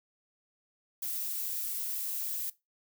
violet noise, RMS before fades -35 dBFS, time 1.02-2.5 s, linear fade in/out 5 ms, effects noise-tail reverb RT60 0.2 s tail -18 dB re dry

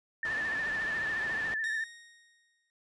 sine tone with vibrato, 1771 Hz, A6, 11 cents sharp, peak -30 dBFS, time 0.23-1.84 s, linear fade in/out 2 ms, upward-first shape triangle, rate 14 Hz, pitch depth 60 cents each way
white low-pass noise, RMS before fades -43 dBFS, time 0.25-1.54 s, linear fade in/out 0 ms, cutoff 2000 Hz, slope 12 dB/octave
sawtooth tone with exponential decay, 1864.7 Hz, A#6, in tune, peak -34 dBFS, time 1.64-2.7 s, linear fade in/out 0 ms, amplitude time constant 230 ms
effects resampled to 22050 Hz

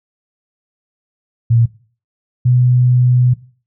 sine tone pair in turn, 116.54 / 124.62 Hz, A#2 / B2, 0 / +16 cents, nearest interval minor second, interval 116 cents, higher second, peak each -8 dBFS, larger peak neither, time 1.5-1.66 / 2.45-3.34 s, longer second, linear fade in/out 10 ms, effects noise-tail reverb RT60 0.4 s tail -18 dB re dry

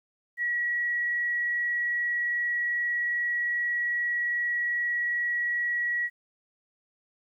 sine tone with frequency modulation, 1921 Hz, B6, 48 cents flat, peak -25 dBFS, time 0.37-6.1 s, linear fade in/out 50 ms, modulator 22.5 Hz, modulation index 0.45, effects 11-bit

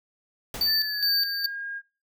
pink noise with exponential decay, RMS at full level -33 dBFS, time 0.54-0.95 s, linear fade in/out 2 ms, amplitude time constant 88 ms
square tone with tremolo, 4588 Hz, D8, 41 cents flat, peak -21 dBFS, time 0.61-1.46 s, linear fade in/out 2 ms, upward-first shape square, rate 2.4 Hz, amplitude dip 60%
sine tone with pitch glide, 1760 to 1623.3 Hz, A6 to G#6, 0 to -40 cents, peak -31 dBFS, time 0.65-1.82 s, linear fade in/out 50 ms, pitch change -140 cents, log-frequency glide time 0.76-1.14 s
effects noise-tail reverb RT60 0.3 s tail -22 dB re dry

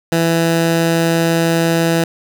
15% pulse tone, 166 Hz, E3, 12 cents sharp, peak -6 dBFS, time 0.12-2.04 s, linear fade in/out 2 ms, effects none

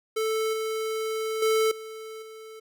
square tone with level steps, 440 Hz, A4, in tune, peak -25 / -28 / -21 / -38 / -42 dBFS, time 0.16-2.6 s, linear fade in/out 10 ms, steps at 0.53 / 1.42 / 1.71 / 2.22 s, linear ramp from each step 5 ms, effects none

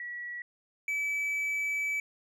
sine / triangle tone pair in turn, 1933 / 2299 Hz, B6 / D7, -38 / -37 cents, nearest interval minor third, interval 301 cents, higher second, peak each -36 / -27 dBFS, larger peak second, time 0-0.42 / 0.88-2 s, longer second, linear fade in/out 2 ms, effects none

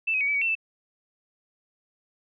sine tone with pitch steps, 2650 / 2532 / 2248 / 2300 / 2253 / 2697 / 2643 Hz, E7 / D#7 / C#7 / D7 / C#7 / E7 / E7, +9 / +30 / +24 / -37 / +28 / +39 / +4 cents, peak -22 dBFS, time 0.07-0.553 s, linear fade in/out 10 ms, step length 69 ms, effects none

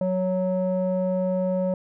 square tone with low-pass filter, 185 Hz, F#3, in tune, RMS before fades -24 dBFS, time 0.01-1.74 s, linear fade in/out 2 ms, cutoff 640 Hz, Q 7.9, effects none

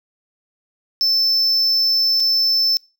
triangle tone with dropouts, 5290 Hz, E8, 5 cents sharp, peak -13 dBFS, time 1.01-2.77 s, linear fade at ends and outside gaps 0 ms, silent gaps 2.2-2.204 s, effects noise-tail reverb RT60 0.3 s tail -24 dB re dry

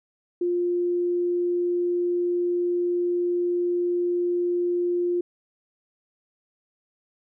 sine tone, 351.6 Hz, F4, 12 cents sharp, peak -21 dBFS, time 0.41-5.21 s, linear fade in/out 5 ms, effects none

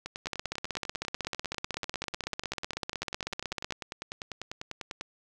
two click trains, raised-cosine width 0.2 ms, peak -15 / -19 dBFS, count 56 / 51, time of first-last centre 0.27-3.708 / 0.06-5.01 s, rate 16 / 10.1 Hz, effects none

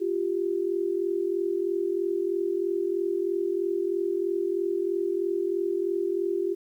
sine tone pair together, 348.9 / 392 Hz, F4 / G4, -2 / 0 cents, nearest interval major second, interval 202 cents, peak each -27 dBFS, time 0-6.55 s, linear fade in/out 20 ms, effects 10-bit

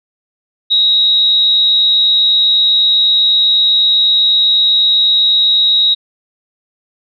sine tone with amplitude modulation, 3808 Hz, A#7, 36 cents sharp, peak -5 dBFS, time 0.7-5.95 s, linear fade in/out 20 ms, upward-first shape sine, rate 200 Hz, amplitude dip 55%, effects none

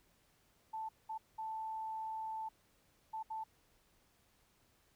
sine tone bursts at uneven times, 881 Hz, A5, 2 cents sharp, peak -39 dBFS, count 5, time 0.73-0.89 / 1.09-1.18 / 1.38-2.49 / 3.13-3.23 / 3.3-3.44 s, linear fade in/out 10 ms, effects pink hiss -72 dBFS RMS until 4.95 s

